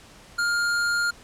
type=tone; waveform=square; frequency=1409 Hz; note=F6; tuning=15 cents sharp; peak=-22 dBFS; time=0.38-1.11 s; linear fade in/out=10 ms; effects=pink hiss -49 dBFS RMS until 1.23 s + low-pass 9000 Hz 12 dB/octave